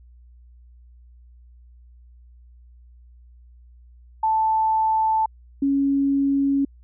sine tone pair in turn, 880 / 277.2 Hz, A5 / C#4, 0 / 0 cents, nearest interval octave + minor sixth, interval 2000 cents, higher first, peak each -17 dBFS, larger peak neither, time 4.23-5.26 / 5.62-6.65 s, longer neither, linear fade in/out 5 ms, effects added 60 Hz sine -46 dBFS peak until 6.83 s

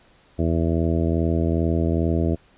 harmonic tone, 82.41 Hz, E2, in tune, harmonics 1 / 2 / 3 / 4 / 5 / 6 / 7 / 8, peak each -22 / -25 / -26 / -26 / -30 / -34 / -34 / -32 dBFS, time 0.38-2.36 s, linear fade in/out 20 ms, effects pink hiss -56 dBFS RMS until 2.57 s + resampled to 8000 Hz

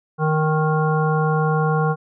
harmonic tone, 155.56 Hz, D#3, in tune, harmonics 1 / 3 / 5 / 7 / 9, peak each -18 / -23 / -25 / -26 / -28 dBFS, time 0.18-1.96 s, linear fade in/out 50 ms, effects none

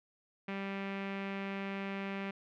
sawtooth tone with low-pass filter, 196.2 Hz, G3, 2 cents sharp, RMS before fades -39 dBFS, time 0.48-2.31 s, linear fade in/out 5 ms, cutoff 2400 Hz, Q 2.8, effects none

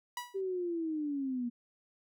sawtooth tone with exponential decay, 975 Hz, B5, 23 cents flat, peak -30 dBFS, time 0.17-0.41 s, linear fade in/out 2 ms, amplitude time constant 52 ms
sine linear sweep, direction down, 392.5 to 235.2 Hz, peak -32 dBFS, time 0.34-1.5 s, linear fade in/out 20 ms
effects none

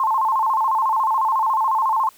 sine tone with vibrato, 969 Hz, B5, 33 cents flat, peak -16 dBFS, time 0-2.09 s, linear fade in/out 2 ms, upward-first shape square, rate 14 Hz, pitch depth 160 cents each way, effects white hiss -51 dBFS RMS until 2.17 s

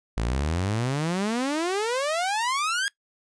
sawtooth exponential sweep, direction up, 52.3 to 1661.2 Hz, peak -20 dBFS, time 0.17-2.88 s, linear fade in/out 0 ms, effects noise-tail reverb RT60 0.1 s tail -20 dB re dry + resampled to 22050 Hz

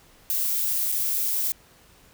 violet noise with dropouts, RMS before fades -25 dBFS, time 0.3-1.52 s, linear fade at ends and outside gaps 0 ms, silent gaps 0.917-0.923 s, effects pink hiss -55 dBFS RMS until 2.13 s

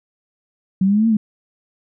sine exponential two-way sweep, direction up then down, 185 to 229.9 to 206.4 Hz, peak -12 dBFS, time 0.81-1.17 s, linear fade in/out 5 ms, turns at 1.08 s, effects none

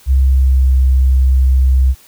sine tone with pitch glide, 66.4 to 65.26 Hz, C2 to C2, +26 to -4 cents, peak -7 dBFS, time 0.06-1.95 s, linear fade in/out 50 ms, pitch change -30 cents, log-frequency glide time 0.16-0.73 s, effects white hiss -45 dBFS RMS until 2.07 s

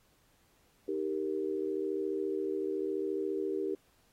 sine chord, Eb major, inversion none, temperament equal, 311.1 / 392 / 466.2 Hz, Eb4 / G4 / Bb4, 0 / 0 / 0 cents, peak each -37 / -33 / -38 dBFS, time 0.88-3.75 s, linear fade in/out 5 ms, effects pink hiss -69 dBFS RMS until 4.12 s + AAC 48 kbps

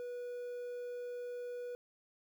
triangle tone with quantisation, 488.3 Hz, B4, 20 cents flat, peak -38 dBFS, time 0-1.75 s, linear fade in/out 0 ms, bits 11, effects none

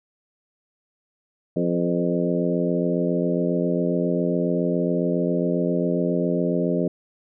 harmonic tone with a mistuned harmonic, 87.31 Hz, F2, in tune, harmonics 2 / 3 / 4 / 5 / 6 / 7, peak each -24 / -26 / -27 / -28 / -29 / -29 dBFS, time 1.56-6.88 s, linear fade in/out 5 ms, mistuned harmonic 6, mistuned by -26 cents, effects none

